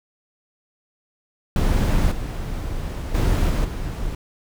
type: noise with level steps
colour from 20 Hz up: brown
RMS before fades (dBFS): -18 / -27 / -18 / -20 / -27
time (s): 1.56-4.15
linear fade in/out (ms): 2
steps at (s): 2.11 / 3.14 / 3.49 / 3.64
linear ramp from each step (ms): 10
effects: none